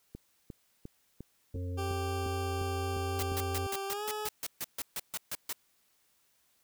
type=click train; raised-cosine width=3 ms; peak=-30 dBFS; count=10; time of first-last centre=0.15-3.319 s; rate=2.84 Hz
type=harmonic tone; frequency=89.6 Hz; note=F2; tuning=45 cents sharp; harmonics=1 / 3 / 5 / 6; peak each=-34 / -44 / -47 / -50 dBFS; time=1.54-3.67 s; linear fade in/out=5 ms
type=tone with pitch glide; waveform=20% pulse; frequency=392 to 425 Hz; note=G4 to G#4; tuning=0 to +40 cents; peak=-30 dBFS; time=1.77-4.29 s; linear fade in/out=20 ms; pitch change=+140 cents; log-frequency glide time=3.87-4.05 s
type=noise bursts; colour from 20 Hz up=white; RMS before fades=-36 dBFS; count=14; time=3.19-5.528 s; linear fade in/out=2 ms; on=37 ms; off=140 ms
effects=white hiss -71 dBFS RMS until 6.63 s